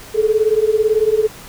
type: beating tone pair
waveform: sine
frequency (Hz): 424.4 / 442.4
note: G#4 / A4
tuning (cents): +38 / +9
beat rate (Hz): 18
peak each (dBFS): -15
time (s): 0.14-1.28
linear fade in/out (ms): 20
effects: pink hiss -37 dBFS RMS until 1.48 s